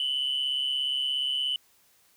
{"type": "tone with amplitude modulation", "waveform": "sine", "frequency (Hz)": 2992, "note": "F#7", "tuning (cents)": 19, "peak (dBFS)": -21, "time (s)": [0, 1.56], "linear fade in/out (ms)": 2, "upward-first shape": "sine", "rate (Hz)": 137, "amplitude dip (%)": 70, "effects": ["tanh soft clip ceiling -21 dBFS", "white hiss -63 dBFS RMS until 2.16 s"]}